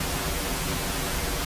pink noise with comb filter, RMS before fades -28 dBFS, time 0-1.45 s, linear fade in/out 5 ms, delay 9.3 ms, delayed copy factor -1, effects resampled to 32000 Hz

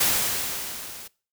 white noise with level ramp, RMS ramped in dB -20 to -41 dBFS, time 0-1.08 s, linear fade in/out 10 ms, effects noise-tail reverb RT60 0.4 s tail -23 dB re dry

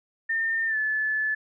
sine tone with pitch glide, 1811 to 1733.2 Hz, A6 to A6, +49 to -27 cents, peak -23 dBFS, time 0.29-1.35 s, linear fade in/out 10 ms, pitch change -76 cents, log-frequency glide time 0.67-0.77 s, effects none

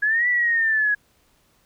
sine linear two-way sweep, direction up then down, 1661.2 to 1975.5 to 1661.2 Hz, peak -17 dBFS, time 0.02-0.95 s, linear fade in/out 10 ms, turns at 0.28 s, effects pink hiss -62 dBFS RMS until 1.65 s

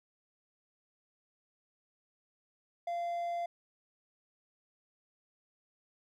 triangle tone, 690 Hz, F5, 21 cents flat, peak -31 dBFS, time 2.87-3.46 s, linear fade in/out 5 ms, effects none

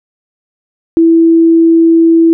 sine tone, 330 Hz, E4, 2 cents sharp, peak -3 dBFS, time 0.97-2.33 s, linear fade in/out 0 ms, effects none

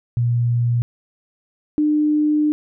sine tone pair in turn, 119.5 / 301.1 Hz, A#2 / D4, +43 / +43 cents, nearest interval octave + major third, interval 1600 cents, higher second, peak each -15 / -14 dBFS, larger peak second, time 0.17-0.82 / 1.78-2.52 s, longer second, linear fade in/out 0 ms, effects none

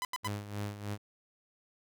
sawtooth tone bursts, 1005 Hz, B5, 30 cents sharp, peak -29 dBFS, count 3, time 0.02-0.275 s, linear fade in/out 0 ms, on 29 ms, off 84 ms
sawtooth tone with tremolo, 102.9 Hz, G#2, 16 cents flat, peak -30 dBFS, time 0.23-0.98 s, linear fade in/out 50 ms, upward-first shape sine, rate 3.2 Hz, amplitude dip 70%
effects none

